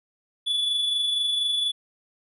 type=tone with amplitude modulation; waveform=triangle; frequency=3440 Hz; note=A7; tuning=40 cents flat; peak=-19 dBFS; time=0.46-1.72 s; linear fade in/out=20 ms; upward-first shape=sine; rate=24.2 Hz; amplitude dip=35%; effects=resampled to 32000 Hz